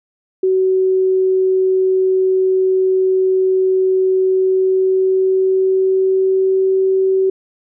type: tone with pitch glide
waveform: sine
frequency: 376.2 to 381 Hz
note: F#4 to G4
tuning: +29 to -49 cents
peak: -11 dBFS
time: 0.43-7.3 s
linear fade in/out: 5 ms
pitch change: +22 cents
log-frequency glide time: 4.19-6.75 s
effects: none